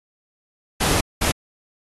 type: noise bursts at uneven times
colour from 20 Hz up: pink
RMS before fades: -20 dBFS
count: 2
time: 0.8-1.01 / 1.21-1.32 s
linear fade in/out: 10 ms
effects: AAC 32 kbps